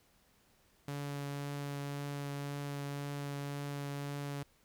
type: tone with vibrato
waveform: sawtooth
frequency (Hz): 142.4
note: C#3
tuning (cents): +47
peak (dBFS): -34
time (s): 0.88-4.43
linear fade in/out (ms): 2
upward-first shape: triangle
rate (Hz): 1.9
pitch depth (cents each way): 10
effects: pink hiss -69 dBFS RMS until 4.64 s